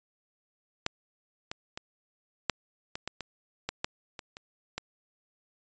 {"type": "clicks", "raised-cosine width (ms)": 0.2, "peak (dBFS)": [-10, -18, -20, -7, -18, -16, -19, -14, -11, -22, -26, -16], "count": 12, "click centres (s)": [0.864, 1.515, 1.775, 2.497, 2.955, 3.076, 3.207, 3.69, 3.845, 4.192, 4.369, 4.78], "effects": ["resampled to 16000 Hz"]}